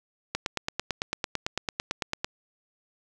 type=click train; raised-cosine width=0.2 ms; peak=-10 dBFS; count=18; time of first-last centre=0.35-2.245 s; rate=8.97 Hz; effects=none